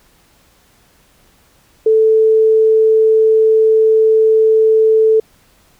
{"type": "tone", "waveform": "sine", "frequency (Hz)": 440, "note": "A4", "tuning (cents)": 0, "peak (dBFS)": -7, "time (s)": [1.86, 5.2], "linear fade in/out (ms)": 5, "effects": ["pink hiss -52 dBFS RMS until 5.79 s"]}